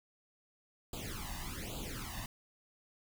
pink noise with flanger, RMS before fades -42 dBFS, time 0.93-2.26 s, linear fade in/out 2 ms, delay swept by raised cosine 0.26 to 1.1 ms, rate 1.2 Hz, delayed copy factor +1, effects none

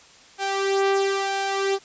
sawtooth tone with flanger, 392 Hz, G4, in tune, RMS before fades -23 dBFS, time 0.38-1.79 s, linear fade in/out 50 ms, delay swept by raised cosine 1.2 to 2.5 ms, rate 1 Hz, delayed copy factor +0.6, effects white hiss -50 dBFS RMS until 1.84 s + resampled to 16000 Hz

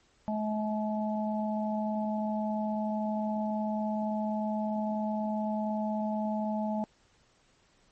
harmonic tone, 214 Hz, A3, 48 cents flat, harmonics 1 / 3 / 4, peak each -30 / -35 / -36 dBFS, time 0.28-6.84 s, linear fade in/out 0 ms, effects pink hiss -66 dBFS RMS until 7.91 s + MP3 32 kbps

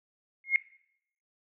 sine tone with exponential growth, 2148 Hz, C7, 45 cents sharp, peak -16 dBFS, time 0.44-0.56 s, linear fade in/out 1 ms, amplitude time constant 25 ms, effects noise-tail reverb RT60 0.7 s tail -20 dB re dry

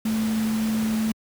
sine tone in noise, 220 Hz, A3, in tune, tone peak -21 dBFS, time 0.05-1.12 s, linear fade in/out 5 ms, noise pink, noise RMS -34 dBFS, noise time 0.05-1.12 s, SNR +10 dB, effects high-pass 80 Hz 12 dB/octave

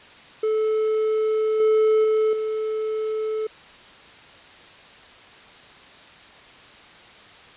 triangle tone with level steps, 435 Hz, A4, 20 cents flat, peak -17 / -13 / -15 / -21 dBFS, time 0.43-3.47 s, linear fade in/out 5 ms, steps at 1.6 / 2.04 / 2.33 s, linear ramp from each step 2 ms, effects white hiss -46 dBFS RMS until 7.56 s + resampled to 8000 Hz

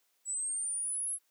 sine exponential sweep, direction up, 7790 to 11010 Hz, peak -32 dBFS, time 0.25-1.19 s, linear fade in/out 50 ms, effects white hiss -74 dBFS RMS until 1.3 s + high-pass 300 Hz 12 dB/octave

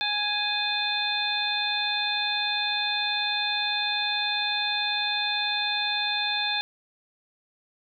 harmonic tone with a mistuned harmonic, 830.6 Hz, G#5, in tune, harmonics 1 / 2 / 3 / 4 / 5, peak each -32 / -32 / -31 / -28 / -32 dBFS, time 0.01-6.61 s, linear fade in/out 0 ms, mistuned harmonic 4, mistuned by +120 cents, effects none

